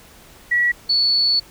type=tone pair in turn; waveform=sine; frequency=1933 / 4436 Hz; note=B6 / C#8; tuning=-38 / 0 cents; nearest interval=octave + major second; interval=1438 cents; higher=second; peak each=-14 dBFS; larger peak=neither; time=0.51-0.72 / 0.89-1.4 s; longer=second; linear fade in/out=10 ms; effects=pink hiss -46 dBFS RMS until 1.5 s